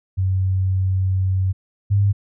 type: tone pair in turn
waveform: sine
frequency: 94.3 / 100.45 Hz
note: F#2 / G2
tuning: +33 / +43 cents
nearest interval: minor second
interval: 110 cents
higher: second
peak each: -16 / -13 dBFS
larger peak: second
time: 0.17-1.53 / 1.9-2.13 s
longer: first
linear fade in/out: 20 ms
effects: none